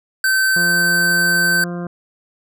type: tone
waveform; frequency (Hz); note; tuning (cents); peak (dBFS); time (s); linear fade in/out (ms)
square; 1542; G6; -29; -14; 0.24-1.64; 2
type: harmonic tone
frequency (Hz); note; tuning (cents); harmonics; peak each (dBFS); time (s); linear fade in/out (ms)
174.61; F3; 0; 1 / 2 / 3 / 4 / 6 / 7 / 8 / 9; -24 / -30 / -34 / -36 / -40 / -41 / -42 / -43; 0.56-1.87; 2
effects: none